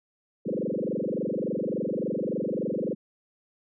sine tone with frequency modulation, 358.1 Hz, F4, 43 cents sharp, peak -26 dBFS, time 0.45-2.95 s, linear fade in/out 20 ms, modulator 23.5 Hz, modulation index 7.8, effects none

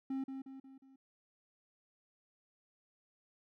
triangle tone with echo, 267.4 Hz, C4, 38 cents sharp, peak -33 dBFS, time 0.1-0.24 s, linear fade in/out 5 ms, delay 180 ms, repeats 4, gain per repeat -6 dB, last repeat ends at 0.96 s, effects none

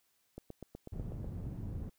click train, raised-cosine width 2 ms, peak -31 dBFS, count 8, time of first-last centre 0.38-1.244 s, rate 8.1 Hz
white low-pass noise, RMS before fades -41 dBFS, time 0.92-1.9 s, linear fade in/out 10 ms, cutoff 130 Hz, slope 12 dB/octave
effects white hiss -75 dBFS RMS until 1.98 s

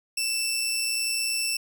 20% pulse tone pair together, 2651 / 5423 Hz, E7 / E8, +9 / +48 cents, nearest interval octave, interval 1239 cents, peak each -23 dBFS, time 0.17-1.57 s, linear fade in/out 5 ms, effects none

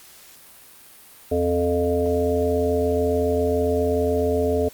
harmonic tone with a mistuned harmonic, 87.31 Hz, F2, in tune, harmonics 1 / 3 / 5 / 7 / 8, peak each -26 / -26 / -21 / -25 / -32 dBFS, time 1.31-4.69 s, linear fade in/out 10 ms, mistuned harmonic 1, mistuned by -100 cents, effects white hiss -47 dBFS RMS until 4.73 s + Opus 48 kbps

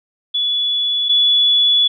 sine tone pair in turn, 3421 / 3421 Hz, A7 / A7, -49 / -49 cents, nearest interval unison, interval 0 cents, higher neither, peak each -15 / -10 dBFS, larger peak second, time 0.34-1.09 / 1.09-1.88 s, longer second, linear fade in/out 10 ms, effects none

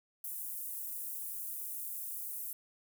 pink high-pass noise, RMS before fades -41 dBFS, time 0.24-2.53 s, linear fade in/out 2 ms, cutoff 11000 Hz, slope 24 dB/octave, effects none

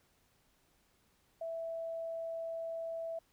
sine tone, 659.3 Hz, E5, in tune, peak -37 dBFS, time 1.41-3.19 s, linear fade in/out 5 ms, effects pink hiss -72 dBFS RMS until 3.32 s

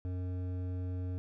sine tone with hard clipping, 91 Hz, F#2, 28 cents flat, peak -36 dBFS, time 0.05-1.18 s, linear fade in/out 0 ms, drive 11 dB, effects none

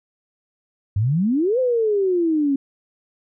sine exponential two-way sweep, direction up then down, 94.4 to 523.3 to 269.7 Hz, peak -16 dBFS, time 0.96-2.56 s, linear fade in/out 5 ms, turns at 1.59 s, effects none

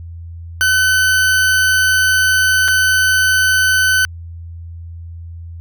40% pulse tone with dropouts, 1515 Hz, F#6, 40 cents sharp, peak -10 dBFS, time 0.61-4.05 s, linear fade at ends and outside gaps 0 ms, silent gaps 2.68-2.684 s, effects added 84 Hz sine -28 dBFS peak until 5.6 s

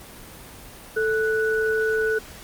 sine tone pair together, 440 / 1480 Hz, A4 / F#6, 0 / 0 cents, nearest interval octave + major sixth, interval 2100 cents, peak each -21 / -24 dBFS, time 0.96-2.19 s, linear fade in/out 10 ms, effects pink hiss -42 dBFS RMS until 2.43 s + Opus 24 kbps

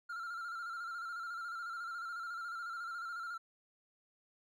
triangle tone with vibrato, 1378 Hz, F6, 24 cents flat, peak -38 dBFS, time 0.09-3.38 s, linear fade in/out 10 ms, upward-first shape square, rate 14 Hz, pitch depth 46 cents each way, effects none

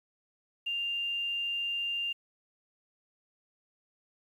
sine tone with quantisation, 2794 Hz, F7, in tune, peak -30 dBFS, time 0.66-2.13 s, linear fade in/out 10 ms, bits 10, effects none

